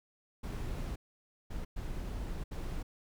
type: noise bursts at uneven times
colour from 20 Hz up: brown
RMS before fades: -38 dBFS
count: 4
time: 0.43-0.96 / 1.5-1.65 / 1.76-2.44 / 2.51-2.83 s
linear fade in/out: 10 ms
effects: none